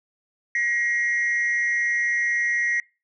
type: tone pair together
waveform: sine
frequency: 1900 / 2122 Hz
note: A#6 / C7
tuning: +33 / +24 cents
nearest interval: major second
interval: 191 cents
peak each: -20 / -24 dBFS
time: 0.55-2.8 s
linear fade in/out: 2 ms
effects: noise-tail reverb RT60 0.3 s tail -25 dB re dry + tanh soft clip ceiling -17 dBFS